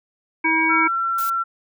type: harmonic tone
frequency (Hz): 321.7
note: E4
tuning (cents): -42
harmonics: 1 / 3 / 5 / 7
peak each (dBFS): -23 / -22 / -26 / -18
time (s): 0.44-0.88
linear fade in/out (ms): 10
type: tone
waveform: sine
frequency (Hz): 1354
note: E6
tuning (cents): +46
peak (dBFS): -19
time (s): 0.69-1.44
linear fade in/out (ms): 20
type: noise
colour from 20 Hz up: blue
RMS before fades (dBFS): -32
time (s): 1.18-1.3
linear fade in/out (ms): 5
effects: none